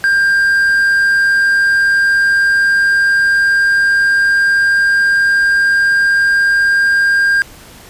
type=tone with pitch glide; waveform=triangle; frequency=1595 to 1604.2 Hz; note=G6 to G6; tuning=+30 to +40 cents; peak=-7 dBFS; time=0.04-7.42 s; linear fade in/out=0 ms; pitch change=+10 cents; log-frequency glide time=0.17-7.23 s; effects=pink hiss -38 dBFS RMS until 7.89 s + resampled to 32000 Hz